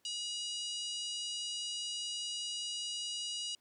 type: harmonic tone with a mistuned harmonic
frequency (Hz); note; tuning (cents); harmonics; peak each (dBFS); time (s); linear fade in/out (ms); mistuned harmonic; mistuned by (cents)
965; B5; -40; 3 / 4 / 5 / 6 / 7 / 8 / 9; -39 / -47 / -44 / -49 / -50 / -52 / -49; 0.05-3.55; 2; 9; +22
effects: pink hiss -74 dBFS RMS until 3.6 s + high-pass 150 Hz 12 dB/octave